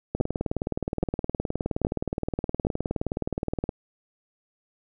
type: two click trains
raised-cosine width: 2 ms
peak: -13 / -10 dBFS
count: 69 / 4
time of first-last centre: 0.15-3.692 / 0.21-2.669 s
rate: 19.2 / 1.22 Hz
effects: none